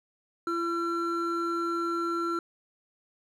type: tone pair together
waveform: triangle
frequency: 338.8 / 1355.2 Hz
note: E4 / E6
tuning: +48 / +48 cents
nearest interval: 2 octaves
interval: 2400 cents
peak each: -28 dBFS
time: 0.47-2.39 s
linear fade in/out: 2 ms
effects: none